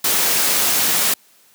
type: noise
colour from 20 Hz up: white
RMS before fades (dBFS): -17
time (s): 0.04-1.14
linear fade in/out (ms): 5
effects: white hiss -53 dBFS RMS until 1.54 s + high-pass 150 Hz 12 dB/octave

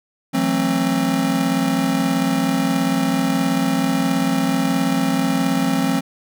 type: chord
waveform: square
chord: F# half-diminished seventh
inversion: third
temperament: just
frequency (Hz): 166.5 / 185 / 222 / 266.4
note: E3 / F#3 / A3 / C4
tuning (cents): +18 / 0 / +16 / +31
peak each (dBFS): -26 / -24 / -25 / -20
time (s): 0.33-6.01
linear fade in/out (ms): 20
effects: none

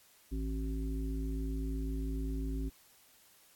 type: harmonic tone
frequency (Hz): 53.8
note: A1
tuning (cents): -38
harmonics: 1 / 3 / 5 / 7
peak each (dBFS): -34 / -45 / -40 / -48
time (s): 0.31-2.7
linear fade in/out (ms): 20
effects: white hiss -63 dBFS RMS until 3.55 s + AAC 64 kbps

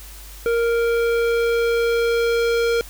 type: tone with low-pass filter sweep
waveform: square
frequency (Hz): 466.2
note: A#4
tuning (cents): 0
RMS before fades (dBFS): -19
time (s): 0.46-2.81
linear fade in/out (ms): 0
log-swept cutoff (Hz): 2000 to 5200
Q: 0.79
effects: added 50 Hz sine -38 dBFS peak until 2.89 s + white hiss -42 dBFS RMS until 2.89 s

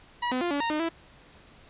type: tone with pitch steps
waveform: sawtooth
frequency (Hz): 966 / 253.9 / 349.1 / 286.1 / 926 / 305 / 331.1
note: B5 / B3 / F4 / D4 / A#5 / D#4 / E4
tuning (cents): -39 / +48 / -1 / -45 / -12 / -34 / +8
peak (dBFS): -22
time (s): 0.22-0.892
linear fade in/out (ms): 10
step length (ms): 96
effects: pink hiss -54 dBFS RMS until 1.69 s + resampled to 8000 Hz

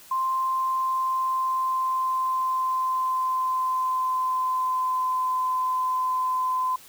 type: tone with pitch glide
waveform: sine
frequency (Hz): 1046.5 to 1023.2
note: C6 to C6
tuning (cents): 0 to -39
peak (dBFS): -22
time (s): 0.11-6.76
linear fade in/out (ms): 5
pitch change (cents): -39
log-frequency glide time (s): 0.4-5.29
effects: white hiss -49 dBFS RMS until 6.88 s

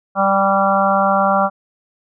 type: harmonic tone with a mistuned harmonic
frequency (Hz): 196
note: G3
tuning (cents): 0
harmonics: 1 / 3 / 4 / 5 / 6 / 7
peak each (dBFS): -21 / -18 / -17 / -23 / -19 / -20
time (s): 0.15-1.5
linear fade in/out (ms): 50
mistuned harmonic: 6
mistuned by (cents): -20
effects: none

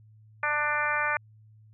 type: harmonic tone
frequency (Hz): 296.9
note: D4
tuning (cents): +19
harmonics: 2 / 3 / 4 / 5 / 6 / 7 / 8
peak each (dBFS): -36 / -33 / -31 / -30 / -31 / -35 / -34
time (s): 0.43-1.17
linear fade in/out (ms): 2
effects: added 108 Hz sine -52 dBFS peak until 1.73 s

